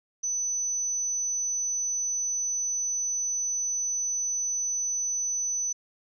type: tone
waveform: sine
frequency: 6000 Hz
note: F#8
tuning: 23 cents sharp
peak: -26 dBFS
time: 0.23-5.73 s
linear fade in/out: 10 ms
effects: none